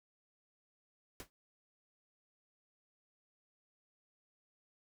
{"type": "noise with exponential decay", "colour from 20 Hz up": "pink", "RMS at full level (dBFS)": -43, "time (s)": [1.2, 1.3], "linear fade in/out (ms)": 0, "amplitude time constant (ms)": 20, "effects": []}